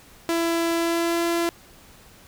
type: tone with pitch glide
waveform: sawtooth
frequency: 334.5 to 339.2 Hz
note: E4 to E4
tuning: +25 to +50 cents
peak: -17 dBFS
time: 0.29-1.49 s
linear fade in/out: 0 ms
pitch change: +25 cents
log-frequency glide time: 0.73-1.23 s
effects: pink hiss -50 dBFS RMS until 2.27 s